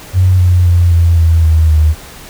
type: tone with pitch steps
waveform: sine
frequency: 92.5 / 89.81 / 87.21 / 84.68 / 82.22 / 79.83 / 77.51 Hz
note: F#2 / F2 / F2 / E2 / E2 / D#2 / D#2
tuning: 0 / +49 / -2 / +47 / -4 / +45 / -6 cents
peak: -5 dBFS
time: 0.13-1.95 s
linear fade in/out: 50 ms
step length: 260 ms
effects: pink hiss -33 dBFS RMS until 2.29 s